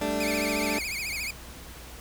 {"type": "chord", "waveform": "20% pulse", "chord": "G suspended second", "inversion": "none", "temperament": "equal", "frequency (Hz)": [196, 220, 293.7], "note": ["G3", "A3", "D4"], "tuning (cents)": [0, 0, 0], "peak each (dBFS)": [-30, -27, -24], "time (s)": [0.01, 0.79], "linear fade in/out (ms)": 5}
{"type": "tone with vibrato", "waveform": "sawtooth", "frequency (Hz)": 2318, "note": "D7", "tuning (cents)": -23, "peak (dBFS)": -27, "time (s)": [0.2, 1.31], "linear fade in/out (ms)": 5, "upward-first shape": "triangle", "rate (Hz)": 14, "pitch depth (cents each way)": 180}
{"effects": ["added 60 Hz sine -45 dBFS peak until 2 s", "pink hiss -45 dBFS RMS until 2 s"]}